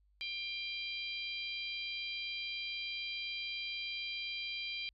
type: harmonic tone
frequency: 793 Hz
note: G5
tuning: 20 cents sharp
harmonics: 3 / 4 / 5 / 6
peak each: -41 / -43 / -45 / -47 dBFS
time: 0.21-4.89 s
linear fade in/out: 0 ms
effects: added 50 Hz sine -67 dBFS peak until 4.93 s + AAC 64 kbps